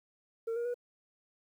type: tone with pitch steps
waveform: sine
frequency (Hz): 455.8 / 473.1 / 485.6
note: A#4 / A#4 / B4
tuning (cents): -39 / +26 / -29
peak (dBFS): -29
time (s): 0.47-0.743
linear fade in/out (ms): 10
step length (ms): 91
effects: tanh soft clip ceiling -31 dBFS + 11-bit